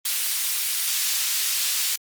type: high-pass noise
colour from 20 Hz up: pink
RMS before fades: -24 dBFS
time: 0.05-1.96 s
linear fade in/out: 5 ms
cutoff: 3400 Hz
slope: 12 dB/octave
effects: Opus 24 kbps